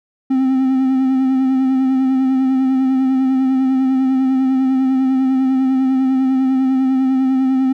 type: tone with vibrato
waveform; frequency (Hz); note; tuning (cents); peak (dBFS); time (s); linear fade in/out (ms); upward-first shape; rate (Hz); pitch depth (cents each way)
triangle; 262.7; C4; +7; -10; 0.3-7.73; 10; sine; 10; 27
effects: none